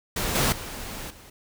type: noise with level steps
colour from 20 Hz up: pink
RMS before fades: -27 / -22 / -36 / -48 dBFS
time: 0.16-1.3 s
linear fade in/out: 5 ms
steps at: 0.35 / 0.52 / 1.1 s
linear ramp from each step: 5 ms
effects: none